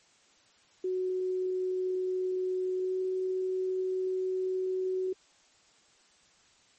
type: tone with pitch glide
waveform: sine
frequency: 370 to 373 Hz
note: F#4 to F#4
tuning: 0 to +14 cents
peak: -28 dBFS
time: 0.84-5.13 s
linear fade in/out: 5 ms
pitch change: +14 cents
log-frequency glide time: 2.79-2.96 s
effects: white hiss -63 dBFS RMS until 6.78 s + MP3 32 kbps